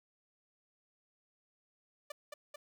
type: tone with echo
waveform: sawtooth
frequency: 590 Hz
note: D5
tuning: 8 cents sharp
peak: -37 dBFS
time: 2.1-2.12 s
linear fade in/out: 5 ms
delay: 220 ms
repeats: 2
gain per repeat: -2 dB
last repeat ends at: 2.56 s
effects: none

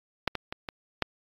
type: clicks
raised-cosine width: 0.3 ms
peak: -8 / -14 / -18 / -18 / -9 dBFS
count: 5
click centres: 0.277 / 0.353 / 0.525 / 0.688 / 1.023 s
effects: AAC 32 kbps

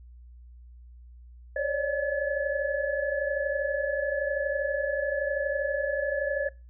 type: tone cluster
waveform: sine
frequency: 542 / 563 / 595 / 1714 Hz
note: C#5 / C#5 / D5 / A6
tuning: -39 / +27 / +22 / -46 cents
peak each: -31 dBFS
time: 1.56-6.49 s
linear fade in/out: 5 ms
effects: noise-tail reverb RT60 0.3 s tail -23 dB re dry + added 60 Hz sine -46 dBFS peak until 6.69 s

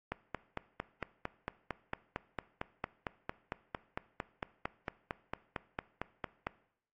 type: click train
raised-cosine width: 0.5 ms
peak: -20 dBFS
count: 29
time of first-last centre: 0.12-6.469 s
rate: 4.41 Hz
effects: noise-tail reverb RT60 0.7 s tail -19 dB re dry + AAC 32 kbps

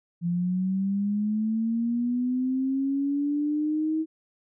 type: linear sweep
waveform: sine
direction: up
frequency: 170.1 to 319.3 Hz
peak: -23 dBFS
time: 0.21-4.06 s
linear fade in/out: 50 ms
effects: none

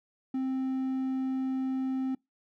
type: tone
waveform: triangle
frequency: 262.6 Hz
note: C4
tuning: 6 cents sharp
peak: -26 dBFS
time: 0.34-2.15 s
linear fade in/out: 5 ms
effects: noise-tail reverb RT60 0.2 s tail -26 dB re dry

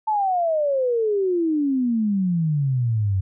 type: exponential sweep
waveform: sine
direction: down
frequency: 885 to 92.5 Hz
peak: -18 dBFS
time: 0.07-3.21 s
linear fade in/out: 10 ms
effects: none

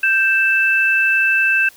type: tone pair together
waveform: sine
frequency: 1568 / 2643 Hz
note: G6 / E7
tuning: 0 / +4 cents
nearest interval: major sixth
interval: 904 cents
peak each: -15 dBFS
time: 0.03-1.69 s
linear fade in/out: 5 ms
effects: white hiss -46 dBFS RMS until 1.76 s

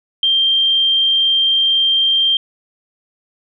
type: tone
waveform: sine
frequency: 3171 Hz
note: G7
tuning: 19 cents sharp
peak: -11 dBFS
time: 0.23-2.37 s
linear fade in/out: 2 ms
effects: none

